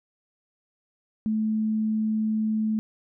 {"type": "tone", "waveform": "sine", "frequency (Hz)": 217.4, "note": "A3", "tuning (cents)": -21, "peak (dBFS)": -22, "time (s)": [1.26, 2.79], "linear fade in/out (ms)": 0, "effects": []}